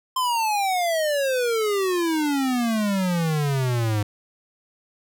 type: exponential sweep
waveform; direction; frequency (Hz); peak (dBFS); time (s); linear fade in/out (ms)
square; down; 1046.5 to 102.1; -21; 0.16-4.03; 5
effects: none